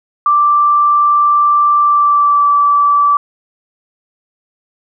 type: tone with pitch glide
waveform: sine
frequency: 1174.7 to 1157.9 Hz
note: D6 to D6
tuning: 0 to -25 cents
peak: -7 dBFS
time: 0.26-3.17 s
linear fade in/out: 2 ms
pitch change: -25 cents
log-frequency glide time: 1.81-2.48 s
effects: none